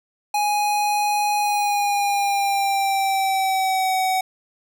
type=tone with pitch glide; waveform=square; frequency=830.6 to 752.9 Hz; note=G#5 to F#5; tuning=0 to +30 cents; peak=-19 dBFS; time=0.34-4.21 s; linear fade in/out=5 ms; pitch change=-170 cents; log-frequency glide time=1.38-3.95 s; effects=none